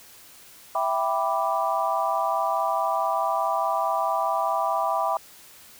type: chord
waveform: sine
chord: E minor seventh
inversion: none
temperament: equal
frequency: 659.3 / 784 / 987.8 / 1174.7 Hz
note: E5 / G5 / B5 / D6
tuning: 0 / 0 / 0 / 0 cents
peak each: -27 / -27 / -27 / -28 dBFS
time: 0.75-5.17 s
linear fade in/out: 2 ms
effects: white hiss -49 dBFS RMS until 5.79 s